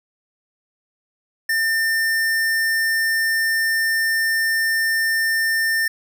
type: tone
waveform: square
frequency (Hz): 1800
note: A6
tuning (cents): +39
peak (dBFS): -18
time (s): 1.49-5.88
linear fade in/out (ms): 5
effects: none